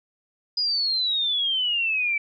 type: exponential sweep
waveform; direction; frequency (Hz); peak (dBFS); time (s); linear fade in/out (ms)
sine; down; 4978 to 2300; -21; 0.57-2.18; 5
effects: none